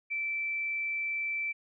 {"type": "tone", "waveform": "sine", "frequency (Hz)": 2329, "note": "D7", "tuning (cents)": -15, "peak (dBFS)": -30, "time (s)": [0.1, 1.53], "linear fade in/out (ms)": 20, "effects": []}